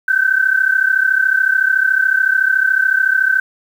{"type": "tone pair together", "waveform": "sine", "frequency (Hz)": [1521, 1554.8], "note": ["F#6", "G6"], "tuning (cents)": [47, -15], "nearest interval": "unison", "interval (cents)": 38, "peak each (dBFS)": -14, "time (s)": [0.08, 3.4], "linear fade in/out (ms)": 5, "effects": ["7-bit"]}